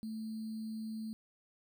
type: tone with sample-and-hold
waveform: sine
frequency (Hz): 220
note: A3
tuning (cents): 0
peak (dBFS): -38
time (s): 0.03-1.13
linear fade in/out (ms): 0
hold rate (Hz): 4410
effects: none

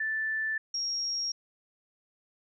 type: tone pair in turn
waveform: sine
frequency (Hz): 1760 / 5588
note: A6 / F8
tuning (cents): 0 / 0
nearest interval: octave + minor sixth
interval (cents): 2000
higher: second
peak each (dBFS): -28 / -29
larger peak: first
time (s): 0-0.58 / 0.74-1.32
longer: neither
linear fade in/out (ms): 5
effects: none

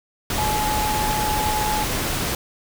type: tone in noise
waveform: sine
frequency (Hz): 850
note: G#5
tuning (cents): +40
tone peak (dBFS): -22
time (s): 0.38-1.84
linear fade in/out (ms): 2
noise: pink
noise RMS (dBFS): -24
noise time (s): 0.3-2.35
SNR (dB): -1
effects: none

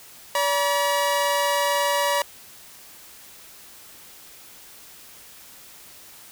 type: tone pair together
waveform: sawtooth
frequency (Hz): 573 / 962.3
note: D5 / B5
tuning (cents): -43 / -45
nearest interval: major sixth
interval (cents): 898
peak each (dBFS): -19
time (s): 0.35-2.22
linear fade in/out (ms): 2
effects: white hiss -46 dBFS RMS until 6.31 s

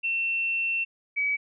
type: tone pair in turn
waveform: sine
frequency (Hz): 2700 / 2277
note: E7 / C#7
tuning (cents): +41 / +46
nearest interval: minor third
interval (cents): 295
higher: first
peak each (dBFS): -24 / -23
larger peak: second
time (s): 0.03-0.85 / 1.16-1.37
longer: first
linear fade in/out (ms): 20
effects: none

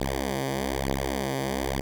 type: beating tone pair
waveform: 5% pulse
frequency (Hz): 66.9 / 68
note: C2 / C#2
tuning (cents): +39 / -33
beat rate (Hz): 1.1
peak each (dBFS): -18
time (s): 0-1.81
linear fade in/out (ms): 5
effects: none

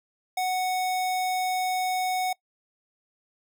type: tone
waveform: square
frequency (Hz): 740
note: F#5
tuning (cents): 0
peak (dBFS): -25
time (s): 0.37-2.33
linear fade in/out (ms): 5
effects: noise-tail reverb RT60 0.1 s tail -23 dB re dry

